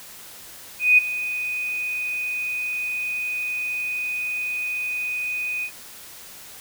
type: tone with ADSR envelope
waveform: sine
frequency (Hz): 2489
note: D#7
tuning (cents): 0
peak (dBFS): -9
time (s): 0.79-5.71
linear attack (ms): 190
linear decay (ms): 13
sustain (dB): -15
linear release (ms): 75
effects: white hiss -42 dBFS RMS until 6.6 s